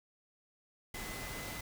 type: tone in noise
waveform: sine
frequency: 2028 Hz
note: B6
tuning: 45 cents sharp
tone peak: -48 dBFS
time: 0.94-1.61 s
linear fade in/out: 5 ms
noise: pink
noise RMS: -43 dBFS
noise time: 0.94-1.61 s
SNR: -8 dB
effects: none